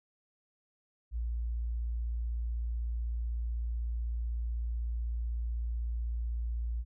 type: tone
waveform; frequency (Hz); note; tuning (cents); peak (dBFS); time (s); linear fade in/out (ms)
sine; 58; A#1; -8; -31; 1.11-6.85; 50
effects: none